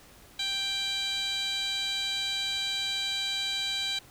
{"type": "tone with band-pass filter", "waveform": "15% pulse", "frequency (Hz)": 786, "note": "G5", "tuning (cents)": 4, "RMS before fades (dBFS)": -31, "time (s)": [0.39, 3.99], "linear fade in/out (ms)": 5, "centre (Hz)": 4200, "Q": 4.9, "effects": ["pink hiss -54 dBFS RMS until 4.1 s"]}